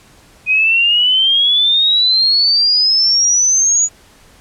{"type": "exponential sweep", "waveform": "sine", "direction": "up", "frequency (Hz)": [2489, 6870], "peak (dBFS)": -9, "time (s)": [0.46, 3.89], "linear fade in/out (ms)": 50, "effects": ["pink hiss -46 dBFS RMS until 4.4 s", "low-pass 11000 Hz 12 dB/octave"]}